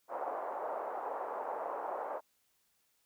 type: band-pass noise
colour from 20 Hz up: pink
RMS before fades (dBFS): -39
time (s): 0.08-2.21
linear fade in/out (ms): 50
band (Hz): 540 to 1000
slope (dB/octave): 24
effects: white hiss -75 dBFS RMS until 3.05 s